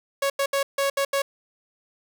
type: tone bursts at uneven times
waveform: sawtooth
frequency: 554.4 Hz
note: C#5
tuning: in tune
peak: -17 dBFS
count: 6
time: 0.22-0.3 / 0.39-0.46 / 0.53-0.63 / 0.78-0.9 / 0.97-1.05 / 1.13-1.22 s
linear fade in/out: 5 ms
effects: none